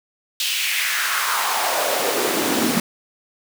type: noise with high-pass filter sweep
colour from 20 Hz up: pink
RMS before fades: -21 dBFS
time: 0.4-2.8 s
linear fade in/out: 2 ms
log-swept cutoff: 3300 to 200 Hz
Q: 2.7
effects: none